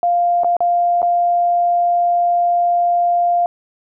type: tone with dropouts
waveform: sine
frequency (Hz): 698.5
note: F5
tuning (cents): 0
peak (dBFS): -12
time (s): 0.03-3.46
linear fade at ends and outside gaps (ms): 1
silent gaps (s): 0.435-0.445 / 0.567-0.605 / 1.019-1.028
effects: none